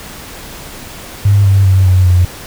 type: tone with pitch steps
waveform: sine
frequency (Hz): 100.8 / 97.87 / 95.03 / 92.27 / 89.6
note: G2 / G2 / F#2 / F#2 / F2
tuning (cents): +49 / -2 / +47 / -4 / +45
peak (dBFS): -5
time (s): 1.25-2.25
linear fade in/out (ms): 5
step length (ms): 200
effects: pink hiss -30 dBFS RMS until 2.46 s